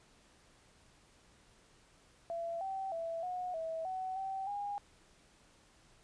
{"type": "tone with pitch steps", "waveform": "sine", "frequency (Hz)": [674, 771, 663, 727, 649, 750, 771, 814], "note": ["E5", "G5", "E5", "F#5", "E5", "F#5", "G5", "G#5"], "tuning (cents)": [38, -29, 10, -31, -27, 23, -29, -35], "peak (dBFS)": -36, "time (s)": [2.3, 4.78], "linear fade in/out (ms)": 0, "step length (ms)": 310, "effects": ["pink hiss -65 dBFS RMS until 6.03 s", "resampled to 22050 Hz"]}